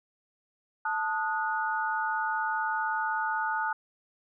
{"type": "chord", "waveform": "sine", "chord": "D# diminished", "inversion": "second", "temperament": "equal with one note detuned", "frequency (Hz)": [880, 1244.5, 1460.4], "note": ["A5", "D#6", "F#6"], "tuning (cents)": [0, 0, -23], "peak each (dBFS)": [-30, -34, -31], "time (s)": [0.85, 3.73], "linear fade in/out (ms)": 5, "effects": []}